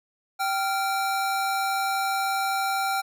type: tone pair together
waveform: square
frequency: 778 / 1386.2 Hz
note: G5 / F6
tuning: -13 / -13 cents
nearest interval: minor seventh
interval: 1000 cents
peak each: -26 / -29 dBFS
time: 0.39-3.02 s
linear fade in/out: 20 ms
effects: none